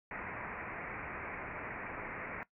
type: low-pass noise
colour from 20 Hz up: white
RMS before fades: -43 dBFS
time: 0.11-2.43 s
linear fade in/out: 0 ms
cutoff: 2400 Hz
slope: 96 dB/octave
effects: noise-tail reverb RT60 0.1 s tail -18 dB re dry